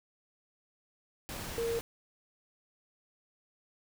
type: tone in noise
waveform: sine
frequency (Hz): 463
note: A#4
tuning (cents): -12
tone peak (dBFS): -30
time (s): 1.58-1.79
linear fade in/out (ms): 0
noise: pink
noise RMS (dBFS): -41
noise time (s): 1.29-1.81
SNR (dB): +8
effects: none